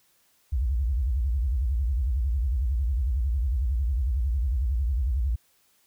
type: tone with vibrato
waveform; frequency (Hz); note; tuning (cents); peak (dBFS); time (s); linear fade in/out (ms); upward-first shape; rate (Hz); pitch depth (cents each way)
sine; 63.2; B1; +41; -22; 0.52-5.36; 10; sine; 11; 270
effects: white hiss -65 dBFS RMS until 5.86 s